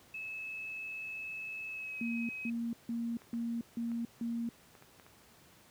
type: tone with pitch glide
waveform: sine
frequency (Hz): 2597 to 2541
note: E7 to D#7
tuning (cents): -26 to +36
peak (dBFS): -39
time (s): 0.14-2.5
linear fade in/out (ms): 5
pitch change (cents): -38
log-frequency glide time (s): 1.7-1.99
type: tone bursts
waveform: sine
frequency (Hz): 233.1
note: A#3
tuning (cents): 0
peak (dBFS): -33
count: 6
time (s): 2.01-4.49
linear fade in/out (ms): 2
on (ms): 280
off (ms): 160
type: clicks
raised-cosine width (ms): 0.5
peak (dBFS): -40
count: 7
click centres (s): 3.219 / 3.339 / 3.917 / 4.752 / 4.824 / 4.998 / 5.065
effects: pink hiss -61 dBFS RMS until 5.7 s + high-pass 80 Hz 12 dB/octave